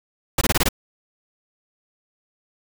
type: noise bursts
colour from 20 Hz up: pink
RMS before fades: -18 dBFS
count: 6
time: 0.38-0.688 s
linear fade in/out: 5 ms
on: 33 ms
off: 22 ms
effects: none